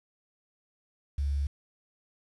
sine tone with quantisation, 70.6 Hz, C#2, 32 cents sharp, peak -26 dBFS, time 1.18-1.47 s, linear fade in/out 5 ms, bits 9, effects resampled to 24000 Hz

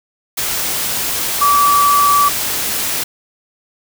sine tone in noise, 1153 Hz, D6, 32 cents flat, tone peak -9 dBFS, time 1.41-2.29 s, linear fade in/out 10 ms, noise white, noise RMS -19 dBFS, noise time 0.37-3.04 s, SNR +7 dB, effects none

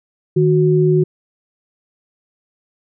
sine tone pair together, 155.08 / 368 Hz, D#3 / F#4, -5 / -9 cents, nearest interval octave + minor third, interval 1496 cents, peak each -13 dBFS, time 0.36-1.04 s, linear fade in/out 10 ms, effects none

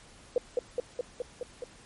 sine tone with echo, 493.2 Hz, B4, 2 cents flat, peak -21 dBFS, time 0.36-0.38 s, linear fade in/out 2 ms, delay 210 ms, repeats 6, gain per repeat -2 dB, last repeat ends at 1.64 s, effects pink hiss -54 dBFS RMS until 1.85 s + MP3 48 kbps

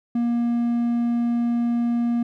triangle tone, 236.8 Hz, A#3, 27 cents sharp, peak -17 dBFS, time 0.15-2.23 s, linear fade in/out 5 ms, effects none

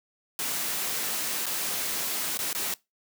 white noise with dropouts, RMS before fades -30 dBFS, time 0.39-2.74 s, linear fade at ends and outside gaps 1 ms, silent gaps 1.458-1.465 / 2.373-2.39 / 2.53-2.549 s, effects noise-tail reverb RT60 0.2 s tail -21 dB re dry + high-pass 150 Hz 12 dB/octave

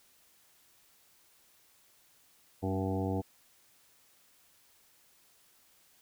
harmonic tone with a mistuned harmonic, 95.5 Hz, G2, 45 cents flat, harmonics 1 / 2 / 3 / 4 / 5 / 7 / 8 / 9, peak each -34 / -37 / -36 / -40 / -39 / -42 / -43 / -46 dBFS, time 2.62-3.22 s, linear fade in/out 20 ms, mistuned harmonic 2, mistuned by +39 cents, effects white hiss -65 dBFS RMS until 6.01 s

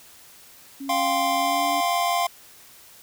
sine tone with pitch glide, 274.4 to 286.4 Hz, C#4 to D4, -17 to -43 cents, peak -31 dBFS, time 0.8-1.81 s, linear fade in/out 10 ms, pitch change +74 cents, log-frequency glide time 1.36-1.65 s
square chord, F suspended second, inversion none, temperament equal, 698.5 / 784 / 1046.5 Hz, F5 / G5 / C6, 0 / 0 / 0 cents, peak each -24 / -29 / -26 dBFS, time 0.89-2.27 s, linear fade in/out 5 ms
effects white hiss -49 dBFS RMS until 3.02 s

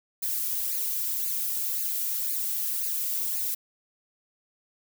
violet noise with flanger, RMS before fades -29 dBFS, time 0.22-3.55 s, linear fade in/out 10 ms, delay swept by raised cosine 0.44 to 2.14 ms, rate 1.9 Hz, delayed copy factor +0.6, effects none

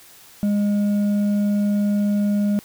sine tone with hard clipping, 205 Hz, G#3, 22 cents flat, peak -18 dBFS, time 0.43-2.59 s, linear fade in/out 0 ms, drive 4 dB, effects white hiss -47 dBFS RMS until 2.64 s

